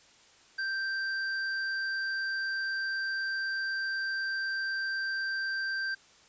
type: tone with hard clipping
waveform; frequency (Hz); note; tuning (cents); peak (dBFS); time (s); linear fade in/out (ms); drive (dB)
sine; 1568; G6; 0; -32; 0.58-5.95; 10; 14
effects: white hiss -59 dBFS RMS until 6.28 s + resampled to 16000 Hz